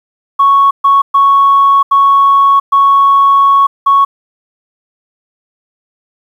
sine tone bursts at uneven times, 1108.7 Hz, C#6, in tune, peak -3 dBFS, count 6, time 0.39-0.71 / 0.84-1.02 / 1.14-1.83 / 1.91-2.6 / 2.72-3.67 / 3.86-4.05 s, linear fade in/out 10 ms, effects tanh soft clip ceiling 0 dBFS + 7-bit

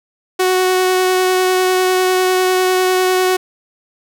sawtooth tone with vibrato, 370 Hz, F#4, in tune, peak -8 dBFS, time 0.39-3.37 s, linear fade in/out 10 ms, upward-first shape sine, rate 10 Hz, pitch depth 9 cents each way, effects none

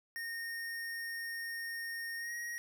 square tone with pitch glide, 1844 to 1888.2 Hz, A#6 to A#6, -19 to +22 cents, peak -39 dBFS, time 0.16-2.58 s, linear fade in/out 0 ms, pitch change +41 cents, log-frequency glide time 2.18-2.33 s, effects none

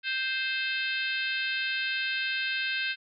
harmonic tone with a mistuned harmonic, 523.3 Hz, C5, in tune, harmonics 3 / 4 / 5 / 6 / 7 / 8 / 9, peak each -31 / -38 / -32 / -37 / -37 / -39 / -44 dBFS, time 0.03-2.96 s, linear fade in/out 50 ms, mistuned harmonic 9, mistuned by +52 cents, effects MP3 64 kbps

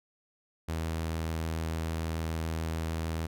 sawtooth tone with vibrato, 81 Hz, E2, 30 cents flat, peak -27 dBFS, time 0.68-3.27 s, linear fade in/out 10 ms, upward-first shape sine, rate 6.8 Hz, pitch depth 8 cents each way, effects none

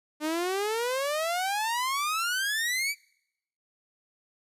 sawtooth exponential sweep, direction up, 297.7 to 2349 Hz, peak -23 dBFS, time 0.2-2.95 s, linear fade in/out 50 ms, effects noise-tail reverb RT60 0.8 s tail -26 dB re dry + resampled to 32000 Hz

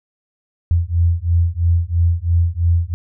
sine beating tone pair, 83.8 / 86.8 Hz, E2 / F2, +29 / -10 cents, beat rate 3 Hz, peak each -16 dBFS, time 0.71-2.94 s, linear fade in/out 0 ms, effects none

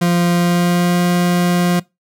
40% pulse tone with pitch glide, 173.9 to 176.33 Hz, F3 to F3, -7 to +17 cents, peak -11 dBFS, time 0.01-1.8 s, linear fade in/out 10 ms, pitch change +24 cents, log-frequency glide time 0.33-1.01 s, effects noise-tail reverb RT60 0.2 s tail -22 dB re dry

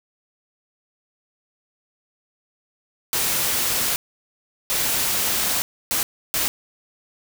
white noise bursts at uneven times, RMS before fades -22 dBFS, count 4, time 3.13-3.96 / 4.7-5.62 / 5.91-6.03 / 6.34-6.48 s, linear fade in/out 0 ms, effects none

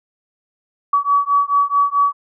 sine beating tone pair, 1136 / 1140.6 Hz, C#6 / C#6, +42 / +49 cents, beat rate 4.6 Hz, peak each -16 dBFS, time 0.93-2.13 s, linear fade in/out 5 ms, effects none

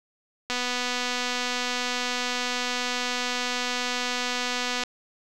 click train, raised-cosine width 0.2 ms, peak -11 dBFS, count 1072, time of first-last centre 0.5-4.836 s, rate 247 Hz, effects none

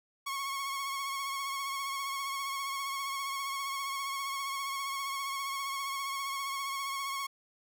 sawtooth tone with vibrato, 1099 Hz, C#6, 15 cents flat, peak -30 dBFS, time 0.26-7.27 s, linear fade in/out 10 ms, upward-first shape sine, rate 15 Hz, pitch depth 34 cents each way, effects none

